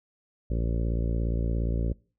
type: harmonic tone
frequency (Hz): 57.2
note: A#1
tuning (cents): -32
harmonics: 1 / 2 / 3 / 4 / 5 / 6 / 7 / 8 / 9 / 10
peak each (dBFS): -26 / -32 / -36 / -38 / -40 / -42 / -43 / -44 / -45 / -46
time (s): 0.5-1.93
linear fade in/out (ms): 5
effects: noise-tail reverb RT60 0.4 s tail -24 dB re dry